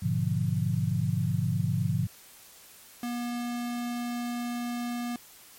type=chord; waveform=sine; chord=G# diminished seventh; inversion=none; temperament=equal; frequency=103.83 / 123.47 / 146.83 / 174.61 Hz; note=G#2 / B2 / D3 / F3; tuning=0 / 0 / 0 / 0 cents; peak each=-30 dBFS; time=0.02-2.07 s; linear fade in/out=10 ms
type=tone; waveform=square; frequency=240.6 Hz; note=B3; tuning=45 cents flat; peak=-31 dBFS; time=3.03-5.16 s; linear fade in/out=2 ms
effects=white hiss -52 dBFS RMS until 5.58 s + MP3 64 kbps